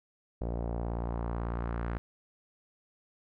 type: tone with low-pass filter sweep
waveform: sawtooth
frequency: 58.1 Hz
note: A#1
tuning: 5 cents flat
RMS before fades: -34 dBFS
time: 0.41-1.98 s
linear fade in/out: 0 ms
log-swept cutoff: 600 to 1600 Hz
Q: 1.7
effects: none